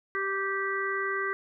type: harmonic tone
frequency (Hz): 391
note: G4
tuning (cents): -4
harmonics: 1 / 3 / 4 / 5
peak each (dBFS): -33 / -33 / -33 / -33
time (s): 0.15-1.33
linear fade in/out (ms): 0
effects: none